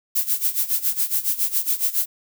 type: noise with tremolo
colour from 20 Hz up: violet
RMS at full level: -19 dBFS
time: 0.15-2.06 s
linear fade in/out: 10 ms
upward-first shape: sine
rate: 7.2 Hz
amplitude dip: 85%
effects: none